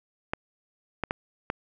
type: clicks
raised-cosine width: 0.5 ms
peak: -12 dBFS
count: 4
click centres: 0.335 / 1.037 / 1.109 / 1.501 s
effects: none